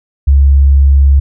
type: tone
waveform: sine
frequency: 69.2 Hz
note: C#2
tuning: 2 cents flat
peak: -3 dBFS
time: 0.27-1.2 s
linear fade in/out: 10 ms
effects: none